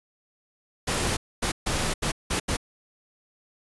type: noise bursts at uneven times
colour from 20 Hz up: pink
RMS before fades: -26 dBFS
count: 6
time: 0.87-1.17 / 1.42-1.52 / 1.66-1.94 / 2.02-2.12 / 2.3-2.4 / 2.48-2.57 s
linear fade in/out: 10 ms
effects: resampled to 24000 Hz